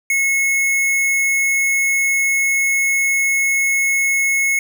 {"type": "tone", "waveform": "square", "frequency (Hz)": 2183, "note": "C#7", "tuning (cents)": -27, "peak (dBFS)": -15, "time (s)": [0.1, 4.59], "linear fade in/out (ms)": 2, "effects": []}